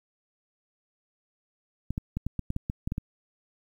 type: clicks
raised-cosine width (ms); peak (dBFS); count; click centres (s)
5; -17; 11; 1.906 / 1.979 / 2.17 / 2.266 / 2.393 / 2.504 / 2.564 / 2.699 / 2.875 / 2.921 / 2.981
effects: 9-bit